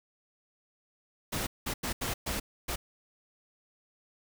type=noise bursts at uneven times; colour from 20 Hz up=pink; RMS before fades=-33 dBFS; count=6; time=1.32-1.47 / 1.66-1.74 / 1.83-1.93 / 2.01-2.14 / 2.26-2.4 / 2.68-2.76 s; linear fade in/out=10 ms; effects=none